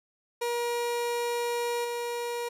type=tone with level steps; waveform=30% pulse; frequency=476.6 Hz; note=A#4; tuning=38 cents sharp; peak=-25 / -28 dBFS; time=0.41-2.49 s; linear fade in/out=10 ms; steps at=1.84 s; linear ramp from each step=10 ms; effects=resampled to 32000 Hz + 11-bit